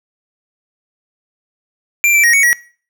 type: tone with pitch steps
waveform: square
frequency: 2367 / 2334 / 1880 / 2230 / 1918 Hz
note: D7 / D7 / A#6 / C#7 / A#6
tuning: +13 / -11 / +14 / +10 / +49 cents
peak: -9 dBFS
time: 2.04-2.53 s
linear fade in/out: 0 ms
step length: 98 ms
effects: noise-tail reverb RT60 0.4 s tail -21 dB re dry